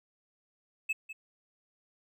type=tone with echo; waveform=triangle; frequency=2600 Hz; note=E7; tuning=24 cents flat; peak=-26 dBFS; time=0.89-0.93 s; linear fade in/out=10 ms; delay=200 ms; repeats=1; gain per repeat=-12 dB; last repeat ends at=1.13 s; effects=none